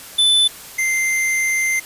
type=tone pair in turn; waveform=square; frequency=3509 / 2086 Hz; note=A7 / C7; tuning=-5 / -6 cents; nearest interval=major sixth; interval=901 cents; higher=first; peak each=-12 / -17 dBFS; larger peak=first; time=0.18-0.48 / 0.78-1.8 s; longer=second; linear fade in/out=10 ms; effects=white hiss -37 dBFS RMS until 1.85 s + resampled to 32000 Hz